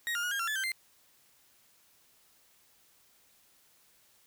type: tone with pitch steps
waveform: 35% pulse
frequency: 1882 / 1409 / 1448 / 1618 / 1366 / 1729 / 1563 / 2087 Hz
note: A#6 / F6 / F#6 / G#6 / F6 / A6 / G6 / C7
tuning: +16 / +15 / -38 / -46 / -39 / -31 / -6 / -5 cents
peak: -29 dBFS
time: 0.07-0.718 s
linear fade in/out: 0 ms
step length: 81 ms
effects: white hiss -65 dBFS RMS until 4.26 s